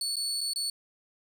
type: tone with dropouts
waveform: 30% pulse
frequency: 4435 Hz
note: C#8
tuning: in tune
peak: -26 dBFS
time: 0.01-0.7 s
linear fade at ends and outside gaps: 2 ms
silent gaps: 0.158-0.166 / 0.408-0.412 / 0.535-0.559 s
effects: none